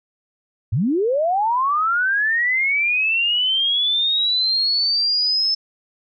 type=linear sweep; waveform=sine; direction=up; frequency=87.31 to 5274 Hz; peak=-16 dBFS; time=0.72-5.55 s; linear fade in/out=10 ms; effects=none